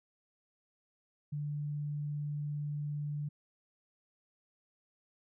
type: tone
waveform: sine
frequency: 147.1 Hz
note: D3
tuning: 3 cents sharp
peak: -34 dBFS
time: 1.32-3.29 s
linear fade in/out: 10 ms
effects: none